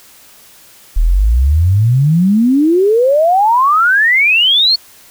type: exponential sweep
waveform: sine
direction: up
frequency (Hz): 36.71 to 4435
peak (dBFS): -7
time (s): 0.96-4.76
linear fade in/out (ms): 10
effects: white hiss -42 dBFS RMS until 5.1 s